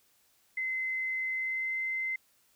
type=tone with pitch glide; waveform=sine; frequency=2055 to 2069 Hz; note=C7 to C7; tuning=-32 to -20 cents; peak=-30 dBFS; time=0.57-2.16 s; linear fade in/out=5 ms; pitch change=+12 cents; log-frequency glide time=1.34-1.78 s; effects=white hiss -68 dBFS RMS until 2.55 s